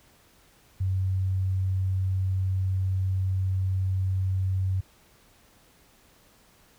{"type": "tone", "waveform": "sine", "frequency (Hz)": 94.4, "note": "F#2", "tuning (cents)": 35, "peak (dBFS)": -23, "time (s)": [0.8, 4.81], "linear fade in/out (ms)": 10, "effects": ["pink hiss -59 dBFS RMS until 6.78 s"]}